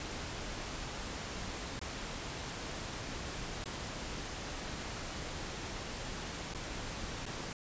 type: noise with dropouts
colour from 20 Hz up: pink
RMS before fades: -41 dBFS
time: 0-7.53 s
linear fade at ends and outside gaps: 2 ms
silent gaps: 1.794-1.814 / 3.641-3.657 / 6.538-6.547 / 7.256-7.263 s
effects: resampled to 16000 Hz